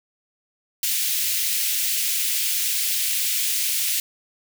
white high-pass noise, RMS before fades -23 dBFS, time 0.83-4 s, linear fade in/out 2 ms, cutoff 2200 Hz, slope 24 dB/octave, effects none

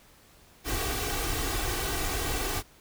pink noise with comb filter, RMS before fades -30 dBFS, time 0.64-2.63 s, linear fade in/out 50 ms, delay 2.6 ms, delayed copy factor +0.7, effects pink hiss -57 dBFS RMS until 2.8 s

